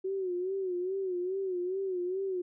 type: tone with vibrato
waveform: sine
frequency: 371.6 Hz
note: F#4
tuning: 7 cents sharp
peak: -30 dBFS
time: 0.04-2.42 s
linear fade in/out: 10 ms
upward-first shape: sine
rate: 2.4 Hz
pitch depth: 87 cents each way
effects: none